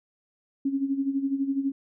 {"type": "tone with tremolo", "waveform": "sine", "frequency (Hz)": 274, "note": "C#4", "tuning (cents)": -20, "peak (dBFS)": -21, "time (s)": [0.65, 1.72], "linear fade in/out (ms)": 5, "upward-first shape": "sine", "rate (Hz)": 12, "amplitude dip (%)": 70, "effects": []}